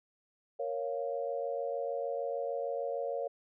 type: chord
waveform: sine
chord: Bb minor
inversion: none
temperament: equal with one note detuned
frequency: 467.8 / 554.4 / 698.5 Hz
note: Bb4 / Db5 / F5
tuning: +6 / 0 / 0 cents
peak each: -37 / -35 / -40 dBFS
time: 0.59-3.28 s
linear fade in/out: 10 ms
effects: none